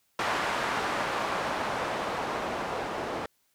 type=noise with low-pass filter sweep; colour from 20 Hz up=blue; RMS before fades=-31 dBFS; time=0.19-3.26 s; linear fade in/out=2 ms; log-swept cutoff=1200 to 670 Hz; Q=0.93; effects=white hiss -71 dBFS RMS until 3.54 s